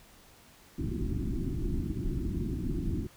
pink low-pass noise, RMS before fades -32 dBFS, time 0.78-3.07 s, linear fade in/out 5 ms, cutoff 370 Hz, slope 96 dB/octave, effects pink hiss -57 dBFS RMS until 3.16 s

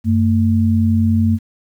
sine tone pair together, 94.4 / 225.1 Hz, F#2 / A3, +35 / +40 cents, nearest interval octave + minor third, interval 1505 cents, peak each -14 dBFS, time 0.04-1.39 s, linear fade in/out 50 ms, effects 8-bit

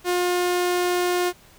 sawtooth tone, 356.6 Hz, F4, 36 cents sharp, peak -16 dBFS, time 0.04-1.33 s, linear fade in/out 50 ms, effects pink hiss -52 dBFS RMS until 1.58 s

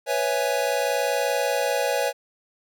square chord, C# minor seventh, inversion third, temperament equal, 493.9 / 554.4 / 659.3 / 830.6 Hz, B4 / C#5 / E5 / G#5, 0 / 0 / 0 / 0 cents, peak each -28 / -26 / -30 / -29 dBFS, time 0.06-2.13 s, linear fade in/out 50 ms, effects none

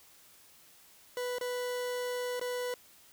40% pulse tone with dropouts, 493.9 Hz, B4, in tune, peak -32 dBFS, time 1.17-2.74 s, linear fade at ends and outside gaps 1 ms, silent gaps 1.384-1.411 / 2.396-2.413 s, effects white hiss -59 dBFS RMS until 3.12 s

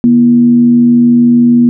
sine tone with frequency modulation, 240 Hz, B3, 49 cents flat, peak -3 dBFS, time 0.04-1.69 s, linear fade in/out 0 ms, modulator 93.3 Hz, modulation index 0.27, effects none

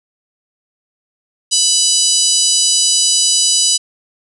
harmonic tone, 990 Hz, B5, 4 cents sharp, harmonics 3 / 4 / 5 / 6 / 7 / 8 / 9 / 10, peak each -20 / -19 / -16 / -18 / -20 / -18 / -22 / -22 dBFS, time 1.51-3.78 s, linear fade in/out 20 ms, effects none

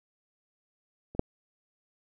clicks, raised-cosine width 2 ms, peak -30 / -9 dBFS, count 2, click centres 1.15 / 1.194 s, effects none

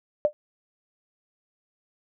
sine tone with exponential decay, 596 Hz, D5, 25 cents sharp, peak -13 dBFS, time 0.25-0.33 s, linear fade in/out 0 ms, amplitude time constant 16 ms, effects none

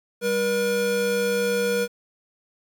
square tone pair together, 196.63 / 479.7 Hz, G3 / A#4, +6 / +50 cents, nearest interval octave + minor third, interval 1544 cents, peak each -30 / -22 dBFS, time 0.21-1.88 s, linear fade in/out 50 ms, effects 9-bit

